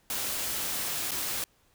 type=noise with dropouts; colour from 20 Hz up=white; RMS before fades=-32 dBFS; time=0.1-1.44 s; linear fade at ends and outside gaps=1 ms; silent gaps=1.109-1.116 s; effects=pink hiss -66 dBFS RMS until 1.74 s